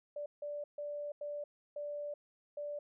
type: tone bursts at uneven times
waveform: sine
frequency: 585 Hz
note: D5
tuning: 7 cents flat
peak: -38 dBFS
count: 6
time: 0.16-0.26 / 0.42-0.64 / 0.78-1.12 / 1.21-1.44 / 1.76-2.14 / 2.57-2.79 s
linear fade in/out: 5 ms
effects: none